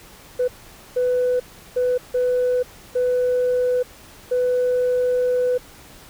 sine tone bursts at uneven times, 498.1 Hz, B4, 15 cents sharp, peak -15 dBFS, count 6, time 0.39-0.48 / 0.96-1.4 / 1.76-1.98 / 2.14-2.63 / 2.95-3.83 / 4.31-5.58 s, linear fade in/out 10 ms, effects tanh soft clip ceiling -14 dBFS + pink hiss -45 dBFS RMS until 6.09 s

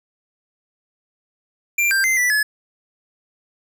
square tone with pitch steps, 2373 / 1581 / 2075 / 1970 / 1707 Hz, D7 / G6 / C7 / B6 / G#6, +17 / +14 / -15 / -5 / +47 cents, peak -16 dBFS, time 1.78-2.43 s, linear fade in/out 5 ms, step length 130 ms, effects none

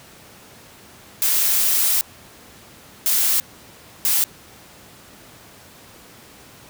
blue noise bursts at uneven times, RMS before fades -18 dBFS, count 3, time 1.22-2.01 / 3.06-3.4 / 4.05-4.24 s, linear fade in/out 0 ms, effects pink hiss -45 dBFS RMS until 6.69 s + high-pass 80 Hz 12 dB/octave

